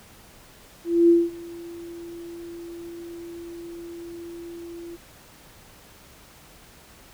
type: tone with ADSR envelope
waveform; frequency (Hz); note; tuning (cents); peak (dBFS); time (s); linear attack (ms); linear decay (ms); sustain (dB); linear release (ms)
sine; 340.4; F4; -44; -11; 0.84-4.97; 250; 210; -24; 24
effects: pink hiss -50 dBFS RMS until 7.13 s